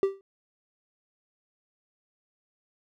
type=tone with exponential decay; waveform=triangle; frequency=390.4 Hz; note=G4; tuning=7 cents flat; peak=-15 dBFS; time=0.03-0.21 s; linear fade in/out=1 ms; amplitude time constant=38 ms; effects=none